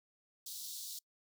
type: high-pass noise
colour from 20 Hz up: pink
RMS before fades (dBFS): -45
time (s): 0.46-0.99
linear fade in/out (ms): 5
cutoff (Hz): 3700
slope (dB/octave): 48
effects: noise-tail reverb RT60 0.1 s tail -25 dB re dry